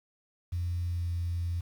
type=tone with pitch glide; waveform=sine; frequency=87.31 to 86.31 Hz; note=F2 to F2; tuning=0 to -20 cents; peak=-28 dBFS; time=0.52-1.61 s; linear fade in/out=10 ms; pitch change=-20 cents; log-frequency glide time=0.85-1.07 s; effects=tanh soft clip ceiling -24 dBFS + 9-bit